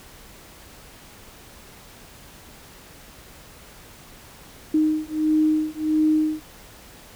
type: beating tone pair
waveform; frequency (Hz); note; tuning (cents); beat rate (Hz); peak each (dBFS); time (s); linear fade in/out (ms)
sine; 308.9 / 310.4; D#4 / D#4; -12 / -4; 1.5; -21; 4.74-6.41; 5
effects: pink hiss -46 dBFS RMS until 7.15 s